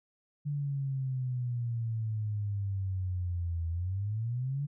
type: exponential two-way sweep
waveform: sine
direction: down then up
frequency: 146.83 to 82.41 to 146.83 Hz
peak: -30 dBFS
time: 0.45-4.67 s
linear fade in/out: 20 ms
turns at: 3.69 s
effects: none